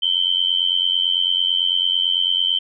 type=tone with amplitude modulation; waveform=sine; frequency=3100 Hz; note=G7; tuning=20 cents flat; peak=-12 dBFS; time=0.02-2.59 s; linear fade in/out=10 ms; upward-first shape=sine; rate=89 Hz; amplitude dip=90%; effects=none